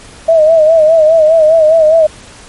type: tone with vibrato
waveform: sine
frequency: 636 Hz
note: D#5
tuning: 38 cents sharp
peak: -3 dBFS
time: 0.28-2.07 s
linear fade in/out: 10 ms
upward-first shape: sine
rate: 4.9 Hz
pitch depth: 71 cents each way
effects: pink hiss -35 dBFS RMS until 2.48 s + MP3 48 kbps